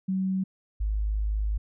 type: tone pair in turn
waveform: sine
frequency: 189.3 / 52.22 Hz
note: F#3 / G#1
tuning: +40 / +10 cents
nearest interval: octave + minor seventh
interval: 2230 cents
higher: first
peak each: -24 dBFS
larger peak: neither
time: 0.08-0.44 / 0.8-1.58 s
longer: second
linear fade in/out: 10 ms
effects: none